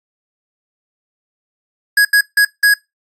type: tone bursts at uneven times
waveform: square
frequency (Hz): 1661.2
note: G#6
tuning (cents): 0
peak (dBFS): -8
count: 4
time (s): 1.97-2.05 / 2.13-2.21 / 2.37-2.45 / 2.63-2.74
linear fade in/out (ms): 5
effects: noise-tail reverb RT60 0.2 s tail -23 dB re dry + AAC 64 kbps